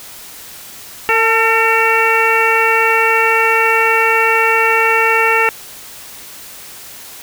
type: harmonic tone with a mistuned harmonic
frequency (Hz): 452.4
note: A4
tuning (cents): +48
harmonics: 1 / 2 / 3 / 4 / 5 / 6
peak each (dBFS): -17 / -17 / -17 / -17 / -17 / -17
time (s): 1.09-5.49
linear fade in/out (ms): 0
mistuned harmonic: 2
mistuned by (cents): -32
effects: white hiss -34 dBFS RMS until 7.22 s